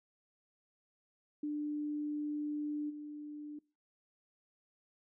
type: tone with level steps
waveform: sine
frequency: 297.1 Hz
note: D4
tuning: 20 cents sharp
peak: -34 / -42 dBFS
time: 1.43-3.59 s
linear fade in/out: 5 ms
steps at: 2.89 s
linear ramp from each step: 20 ms
effects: noise-tail reverb RT60 0.3 s tail -23 dB re dry